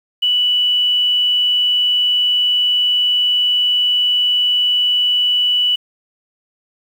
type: tone with quantisation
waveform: sine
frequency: 2960 Hz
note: F#7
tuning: in tune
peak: -12 dBFS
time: 0.22-5.76 s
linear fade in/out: 10 ms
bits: 7
effects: none